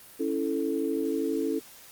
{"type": "chord", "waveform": "sine", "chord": "A major", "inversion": "first", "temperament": "equal", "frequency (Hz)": [277.2, 329.6, 440], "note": ["C#4", "E4", "A4"], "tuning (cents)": [0, 0, 0], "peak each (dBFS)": -30, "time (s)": [0.19, 1.6], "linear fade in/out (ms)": 20, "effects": ["white hiss -50 dBFS RMS until 1.91 s", "Opus 32 kbps"]}